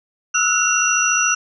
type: tone cluster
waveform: sine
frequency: 1306 / 1360 / 1460 / 2756 / 5870 Hz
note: E6 / F6 / F#6 / F7 / F#8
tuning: -17 / -46 / -24 / -24 / -15 cents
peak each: -23 / -26 / -21 / -21 / -18 dBFS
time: 0.34-1.35 s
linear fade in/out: 10 ms
effects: none